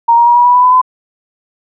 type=tone with pitch steps; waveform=sine; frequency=932.3 / 943.7 / 955.2 / 966.9 / 978.7 / 990.6 / 1002.7 / 1014.9 Hz; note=A#5 / A#5 / A#5 / B5 / B5 / B5 / B5 / B5; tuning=0 / +21 / +42 / -37 / -16 / +5 / +26 / +47 cents; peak=-4 dBFS; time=0.08-0.816 s; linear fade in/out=10 ms; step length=92 ms; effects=none